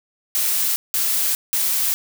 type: noise bursts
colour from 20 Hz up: blue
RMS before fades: -20 dBFS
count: 3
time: 0.35-1.94 s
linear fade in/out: 0 ms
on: 410 ms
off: 180 ms
effects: none